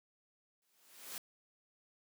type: noise with exponential growth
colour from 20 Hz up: white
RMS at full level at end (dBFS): -42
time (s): 0.62-1.18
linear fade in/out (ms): 1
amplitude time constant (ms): 120
effects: high-pass 200 Hz 12 dB/octave